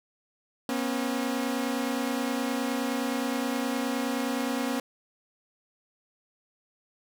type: tone pair together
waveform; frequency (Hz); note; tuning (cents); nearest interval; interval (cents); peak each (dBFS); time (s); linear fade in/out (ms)
sawtooth; 241.5 / 271.1; B3 / C#4; -39 / -38; major second; 201; -26; 0.69-4.8; 2
effects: none